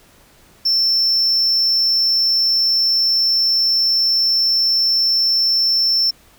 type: tone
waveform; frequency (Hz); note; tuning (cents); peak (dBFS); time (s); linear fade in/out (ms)
triangle; 5370; E8; +31; -12; 0.65-6.11; 10
effects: pink hiss -50 dBFS RMS until 6.38 s